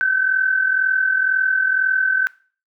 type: tone pair together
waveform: sine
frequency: 1526 / 1568 Hz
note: G6 / G6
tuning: -47 / 0 cents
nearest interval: unison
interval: 47 cents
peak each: -16 / -22 dBFS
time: 0.01-2.27 s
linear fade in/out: 0 ms
effects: noise-tail reverb RT60 0.4 s tail -20 dB re dry